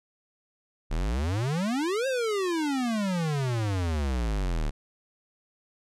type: exponential two-way sweep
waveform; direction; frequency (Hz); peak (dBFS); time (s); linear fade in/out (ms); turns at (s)
square; up then down; 35.24 to 546 to 35.24; -26; 0.9-4.71; 20; 2.07
effects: low-pass 9000 Hz 12 dB/octave